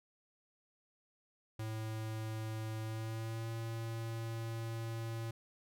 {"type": "tone with pitch glide", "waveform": "square", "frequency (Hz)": [110, 114.01], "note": ["A2", "A#2"], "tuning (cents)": [0, -38], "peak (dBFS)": -39, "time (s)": [1.59, 5.31], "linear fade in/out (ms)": 5, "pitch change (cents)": 62, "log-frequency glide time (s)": [2.82, 3.5], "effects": []}